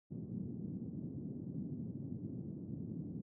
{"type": "band-pass noise", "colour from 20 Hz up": "white", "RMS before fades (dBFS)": -44, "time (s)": [0.1, 3.22], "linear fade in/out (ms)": 20, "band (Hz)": [110, 250], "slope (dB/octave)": 24, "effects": []}